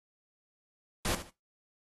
pink noise with echo, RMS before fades -31 dBFS, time 1.05-1.15 s, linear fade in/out 2 ms, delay 74 ms, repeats 2, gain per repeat -12 dB, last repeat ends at 1.298 s, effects noise-tail reverb RT60 0.2 s tail -17 dB re dry + AAC 32 kbps

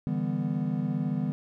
triangle chord, E minor seventh, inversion third, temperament equal with one note detuned, 146.83 / 164.81 / 199.08 / 246.9 Hz, D3 / E3 / G3 / B3, 0 / 0 / +27 / 0 cents, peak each -30 dBFS, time 0.07-1.32 s, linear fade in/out 0 ms, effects none

